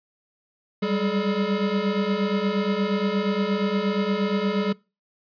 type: tone cluster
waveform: square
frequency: 192.8 / 201.3 / 426.6 Hz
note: G3 / G3 / G#4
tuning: -28 / +46 / +46 cents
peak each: -27 dBFS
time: 0.82-4.73 s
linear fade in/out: 10 ms
effects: noise-tail reverb RT60 0.3 s tail -24 dB re dry + resampled to 11025 Hz

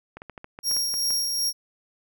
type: clicks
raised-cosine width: 0.5 ms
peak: -24 dBFS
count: 10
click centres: 0.17 / 0.219 / 0.297 / 0.378 / 0.444 / 0.589 / 0.713 / 0.766 / 0.94 / 1.106 s
type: tone with tremolo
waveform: sawtooth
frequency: 5588 Hz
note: F8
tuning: in tune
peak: -19 dBFS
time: 0.63-1.53 s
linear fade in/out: 50 ms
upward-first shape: sine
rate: 2.6 Hz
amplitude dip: 35%
effects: none

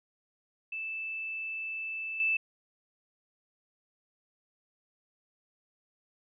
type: tone with level steps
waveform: sine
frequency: 2637 Hz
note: E7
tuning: in tune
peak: -34 / -25 dBFS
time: 0.72-2.37 s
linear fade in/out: 5 ms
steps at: 2.2 s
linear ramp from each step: 2 ms
effects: none

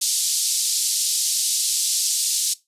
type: band-pass noise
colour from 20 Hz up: white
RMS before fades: -22 dBFS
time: 0.01-2.54 s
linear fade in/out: 10 ms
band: 4000 to 9800 Hz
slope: 24 dB/octave
effects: noise-tail reverb RT60 0.2 s tail -19 dB re dry + resampled to 32000 Hz

